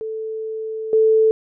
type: tone with level steps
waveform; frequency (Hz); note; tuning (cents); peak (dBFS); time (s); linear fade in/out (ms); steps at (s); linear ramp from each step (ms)
sine; 440; A4; 0; -24 / -11; 0.01-1.31; 0; 0.93; 2
effects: none